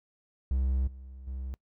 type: tone with level steps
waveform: triangle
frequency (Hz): 65.3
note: C2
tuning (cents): -3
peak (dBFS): -23 / -41 / -32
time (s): 0.51-1.54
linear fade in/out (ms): 0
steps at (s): 0.87 / 1.27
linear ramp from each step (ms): 5
effects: noise-tail reverb RT60 0.1 s tail -24 dB re dry